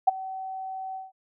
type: tone with ADSR envelope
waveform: sine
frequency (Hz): 761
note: F#5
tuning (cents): +48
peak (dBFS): -12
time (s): 0.07-1.12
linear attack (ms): 12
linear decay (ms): 18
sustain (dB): -20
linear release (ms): 170
effects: none